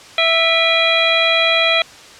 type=harmonic tone with a mistuned harmonic; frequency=659.3 Hz; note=E5; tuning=in tune; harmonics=1 / 2 / 3 / 4 / 5 / 6; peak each=-18 / -22 / -21 / -17 / -17 / -21 dBFS; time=0.18-1.82 s; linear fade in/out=2 ms; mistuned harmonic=4; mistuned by=-150 cents; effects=white hiss -39 dBFS RMS until 2.19 s + low-pass 6000 Hz 12 dB/octave